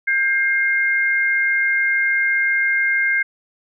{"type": "tone pair together", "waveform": "sine", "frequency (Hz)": [1594, 2121], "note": ["G6", "C7"], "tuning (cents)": [28, 23], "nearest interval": "perfect fourth", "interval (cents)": 495, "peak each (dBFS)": -18, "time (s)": [0.07, 3.23], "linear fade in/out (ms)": 10, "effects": []}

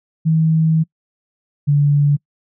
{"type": "tone pair in turn", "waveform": "sine", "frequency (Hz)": [160, 144.58], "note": ["D#3", "D3"], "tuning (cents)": [49, -27], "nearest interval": "major second", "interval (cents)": 176, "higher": "first", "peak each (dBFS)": [-11, -10], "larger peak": "second", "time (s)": [[0.25, 0.84], [1.67, 2.17]], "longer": "first", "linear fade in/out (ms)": 20, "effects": ["noise-tail reverb RT60 0.1 s tail -26 dB re dry"]}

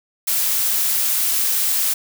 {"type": "noise", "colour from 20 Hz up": "blue", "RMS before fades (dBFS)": -19, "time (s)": [0.27, 1.94], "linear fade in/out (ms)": 10, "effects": []}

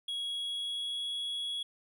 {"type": "tone with pitch glide", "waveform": "triangle", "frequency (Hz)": [3322, 3347], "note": ["G#7", "G#7"], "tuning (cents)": [0, 13], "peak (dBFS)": -32, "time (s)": [0.08, 1.63], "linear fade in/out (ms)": 5, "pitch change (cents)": 13, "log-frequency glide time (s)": [0.21, 1.08], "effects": []}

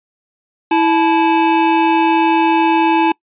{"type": "tone pair together", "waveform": "square", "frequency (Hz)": [328.2, 866.1], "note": ["E4", "A5"], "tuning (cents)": [-8, -28], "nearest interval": "octave + perfect fourth", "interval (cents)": 1680, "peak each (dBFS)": -14, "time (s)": [0.71, 3.12], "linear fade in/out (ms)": 5, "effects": ["noise-tail reverb RT60 0.1 s tail -25 dB re dry", "resampled to 8000 Hz"]}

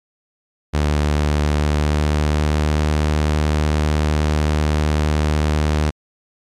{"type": "tone with pitch glide", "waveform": "sawtooth", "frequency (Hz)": [74.4, 75.88], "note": ["D2", "D#2"], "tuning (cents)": [23, -43], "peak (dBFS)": -11, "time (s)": [0.73, 5.91], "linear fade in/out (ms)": 20, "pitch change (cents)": 34, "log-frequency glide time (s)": [1.5, 2.82], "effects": ["low-pass 8000 Hz 12 dB/octave", "MP3 96 kbps"]}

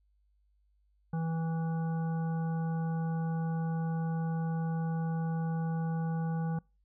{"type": "harmonic tone", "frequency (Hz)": 163.4, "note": "E3", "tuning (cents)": -15, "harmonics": [1, 3, 5, 7, 9], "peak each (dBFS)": [-30, -45, -43, -52, -51], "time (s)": [1.13, 6.59], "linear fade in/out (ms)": 5, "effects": ["noise-tail reverb RT60 0.3 s tail -26 dB re dry", "added 50 Hz sine -67 dBFS peak until 6.84 s"]}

